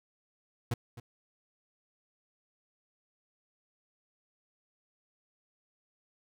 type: tone with echo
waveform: 40% pulse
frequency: 118.1 Hz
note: A#2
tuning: 23 cents sharp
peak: -27 dBFS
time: 0.71-0.74 s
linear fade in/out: 5 ms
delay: 260 ms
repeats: 1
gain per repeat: -15 dB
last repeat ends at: 1 s
effects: none